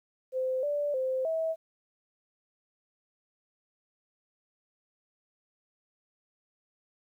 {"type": "tone with pitch steps", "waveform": "sine", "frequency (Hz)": [517, 583, 520, 647], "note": ["C5", "D5", "C5", "E5"], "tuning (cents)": [-21, -13, -11, -32], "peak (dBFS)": -27, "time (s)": [0.32, 1.56], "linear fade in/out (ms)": 50, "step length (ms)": 310, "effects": ["11-bit"]}